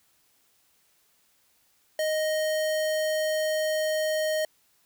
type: tone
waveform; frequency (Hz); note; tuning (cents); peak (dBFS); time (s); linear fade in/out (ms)
square; 622.3; D#5; 0; -25; 1.99-4.45; 2
effects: white hiss -66 dBFS RMS until 4.85 s